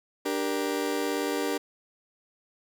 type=chord; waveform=35% pulse; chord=G minor; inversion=second; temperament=just; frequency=294 / 392 / 470.4 Hz; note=D4 / G4 / Bb4; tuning=+2 / 0 / +16 cents; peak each=-29 / -30 / -30 dBFS; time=0.25-1.58 s; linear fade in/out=10 ms; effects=none